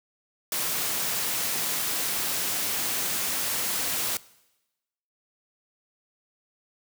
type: noise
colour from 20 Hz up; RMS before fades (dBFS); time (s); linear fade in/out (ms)
white; -28; 0.52-4.17; 2
effects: noise-tail reverb RT60 1.0 s tail -21 dB re dry + high-pass 100 Hz 12 dB/octave